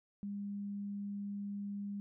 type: tone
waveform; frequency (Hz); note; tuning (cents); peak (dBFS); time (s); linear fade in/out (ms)
sine; 202; G#3; -48; -38; 0.23-2; 0
effects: none